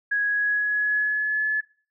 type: tone with pitch glide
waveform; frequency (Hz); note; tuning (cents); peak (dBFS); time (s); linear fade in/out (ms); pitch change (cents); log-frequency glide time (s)
sine; 1661.2 to 1718.8; G#6 to A6; 0 to -41; -20; 0.11-1.61; 10; +59; 0.24-1.46
effects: noise-tail reverb RT60 0.4 s tail -19 dB re dry